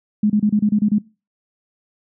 sine tone bursts, 210.2 Hz, G#3, 21 cents sharp, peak -12 dBFS, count 8, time 0.23-0.985 s, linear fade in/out 5 ms, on 69 ms, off 29 ms, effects noise-tail reverb RT60 0.3 s tail -21 dB re dry

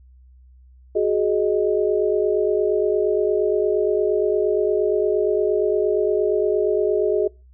sine tone cluster, 371.4 / 420 / 623 Hz, F#4 / G#4 / D#5, +7 / +19 / +2 cents, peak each -21 / -19 / -24 dBFS, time 0.95-7.28 s, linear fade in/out 10 ms, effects noise-tail reverb RT60 0.3 s tail -26 dB re dry + added 63 Hz sine -46 dBFS peak until 7.53 s

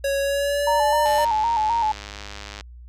square tone with pitch glide, 554.4 to 594.2 Hz, C#5 to D5, 0 to +20 cents, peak -21 dBFS, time 0.04-1.25 s, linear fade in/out 5 ms, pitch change +120 cents, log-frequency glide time 0.2-0.97 s
sine tone with vibrato, 894 Hz, A5, 27 cents sharp, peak -18 dBFS, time 0.67-1.92 s, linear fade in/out 5 ms, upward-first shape square, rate 3.9 Hz, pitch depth 65 cents each way
click train, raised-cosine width 0.2 ms, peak -18 dBFS, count 159, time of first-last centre 1.06-2.609 s, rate 102 Hz
effects added 60 Hz sine -39 dBFS peak until 2.88 s + resampled to 32000 Hz

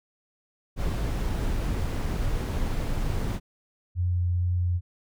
brown noise, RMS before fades -27 dBFS, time 0.76-3.4 s, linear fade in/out 50 ms
sine tone with vibrato, 88.7 Hz, F2, 27 cents sharp, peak -22 dBFS, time 3.95-4.81 s, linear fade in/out 50 ms, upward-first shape triangle, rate 2.2 Hz, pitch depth 11 cents each way
effects none

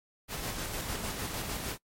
pink noise with tremolo, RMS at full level -35 dBFS, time 0.28-1.78 s, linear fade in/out 50 ms, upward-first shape square, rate 6.6 Hz, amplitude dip 30%, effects noise-tail reverb RT60 0.1 s tail -22 dB re dry + MP3 64 kbps

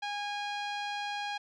sawtooth tone with low-pass filter, 820 Hz, G#5, 22 cents flat, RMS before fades -36 dBFS, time 0.02-1.38 s, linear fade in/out 10 ms, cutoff 3900 Hz, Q 1.6, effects none

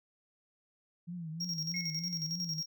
sine tone with vibrato, 167.1 Hz, E3, 24 cents sharp, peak -38 dBFS, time 1.07-2.62 s, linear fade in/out 20 ms, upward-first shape triangle, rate 3.2 Hz, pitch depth 130 cents each way
triangle tone with tremolo, 5588 Hz, F8, in tune, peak -32 dBFS, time 1.4-2.66 s, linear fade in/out 10 ms, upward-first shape square, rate 11 Hz, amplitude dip 65%
sine tone with exponential decay, 2168 Hz, C#7, 39 cents flat, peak -36 dBFS, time 1.74-2.34 s, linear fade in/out 2 ms, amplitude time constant 130 ms
effects none

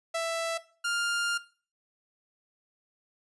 sawtooth tone pair in turn, 662 / 1402.7 Hz, E5 / F6, +7 / +7 cents, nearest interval octave + minor second, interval 1300 cents, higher second, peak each -24 dBFS, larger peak neither, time 0.14-0.58 / 0.84-1.38 s, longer second, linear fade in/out 10 ms, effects noise-tail reverb RT60 0.4 s tail -17 dB re dry + resampled to 24000 Hz

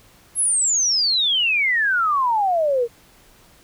sine exponential sweep, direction down, 11175 to 454.8 Hz, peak -16 dBFS, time 0.35-2.88 s, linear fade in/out 50 ms, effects pink hiss -52 dBFS RMS until 3.63 s

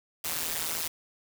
white noise with amplitude modulation, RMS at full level -28 dBFS, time 0.24-0.88 s, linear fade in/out 5 ms, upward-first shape sine, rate 163 Hz, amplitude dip 100%, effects none

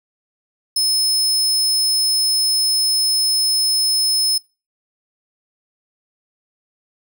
sawtooth tone, 5200 Hz, E8, 24 cents flat, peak -13 dBFS, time 0.76-4.38 s, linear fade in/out 5 ms, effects noise-tail reverb RT60 0.3 s tail -23 dB re dry

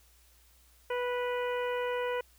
harmonic tone, 491.8 Hz, B4, 7 cents flat, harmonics 1 / 2 / 3 / 4 / 5 / 6, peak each -31 / -37 / -41 / -43 / -45 / -47 dBFS, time 0.9-2.21 s, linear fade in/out 5 ms, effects added 60 Hz sine -62 dBFS peak until 2.38 s + white hiss -64 dBFS RMS until 2.38 s

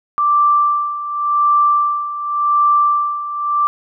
sine tone with tremolo, 1174.7 Hz, D6, in tune, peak -9 dBFS, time 0.18-3.67 s, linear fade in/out 0 ms, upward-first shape sine, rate 0.89 Hz, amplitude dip 75%, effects none

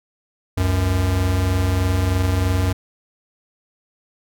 square tone pair together, 69.3 / 92.5 Hz, C#2 / F#2, 0 / 0 cents, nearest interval perfect fourth, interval 500 cents, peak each -24 / -18 dBFS, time 0.57-2.73 s, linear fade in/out 10 ms, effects none

